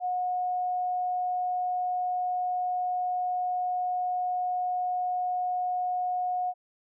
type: tone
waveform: sine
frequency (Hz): 726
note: F#5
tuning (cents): -33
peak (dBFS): -26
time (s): 0-6.54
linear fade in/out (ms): 50
effects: none